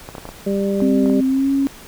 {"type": "clicks", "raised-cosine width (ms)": 1, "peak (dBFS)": -17, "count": 8, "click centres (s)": [0.089, 0.152, 0.182, 0.254, 0.29, 0.804, 1.059, 1.098]}
{"type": "harmonic tone", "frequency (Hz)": 197.8, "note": "G3", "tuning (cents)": 16, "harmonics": [1, 2, 3], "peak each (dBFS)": [-19, -21, -25], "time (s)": [0.46, 1.21], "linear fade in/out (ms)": 10}
{"type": "tone with pitch glide", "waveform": "sine", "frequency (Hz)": [262.7, 274.5], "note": ["C4", "C#4"], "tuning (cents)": [7, -17], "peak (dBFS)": -14, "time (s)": [0.82, 1.67], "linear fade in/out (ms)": 0, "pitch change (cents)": 76, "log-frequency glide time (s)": [1.26, 1.49]}
{"effects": ["pink hiss -40 dBFS RMS until 1.87 s"]}